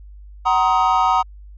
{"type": "chord", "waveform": "triangle", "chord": "C half-diminished seventh", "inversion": "second", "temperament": "just", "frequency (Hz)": [753.5, 941.9, 1046.5, 1255.8], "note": ["Gb5", "Bb5", "C6", "Eb6"], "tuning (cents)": [31, 18, 0, 16], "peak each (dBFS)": [-17, -16, -22, -17], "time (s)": [0.45, 1.23], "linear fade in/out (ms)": 20, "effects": ["added 50 Hz sine -37 dBFS peak until 1.57 s", "resampled to 16000 Hz"]}